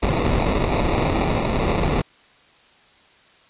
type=noise with sample-and-hold; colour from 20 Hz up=pink; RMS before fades=-20 dBFS; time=0.02-2.02 s; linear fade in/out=10 ms; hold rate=1575 Hz; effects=white hiss -53 dBFS RMS until 3.49 s + resampled to 8000 Hz